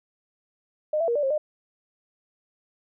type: tone with pitch steps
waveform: sine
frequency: 611 / 666 / 471.9 / 587 / 537 / 606 Hz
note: D#5 / E5 / A#4 / D5 / C5 / D#5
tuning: -32 / +18 / +21 / -1 / +45 / -46 cents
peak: -21 dBFS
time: 0.93-1.38 s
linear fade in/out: 5 ms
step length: 75 ms
effects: none